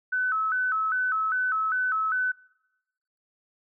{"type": "tone with vibrato", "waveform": "sine", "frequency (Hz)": 1396.9, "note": "F6", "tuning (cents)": 0, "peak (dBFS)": -23, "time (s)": [0.12, 2.32], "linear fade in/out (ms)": 10, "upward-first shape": "square", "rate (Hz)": 2.5, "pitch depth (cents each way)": 130, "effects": ["noise-tail reverb RT60 1.0 s tail -24 dB re dry"]}